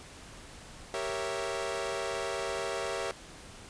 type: chord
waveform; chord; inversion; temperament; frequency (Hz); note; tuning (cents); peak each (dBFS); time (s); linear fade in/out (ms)
sawtooth; G diminished seventh; none; equal; 392 / 466.2 / 554.4 / 659.3; G4 / Bb4 / Db5 / Fb5; 0 / 0 / 0 / 0; -34; 0.94-3.11; 0
effects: pink hiss -49 dBFS RMS until 3.69 s + resampled to 22050 Hz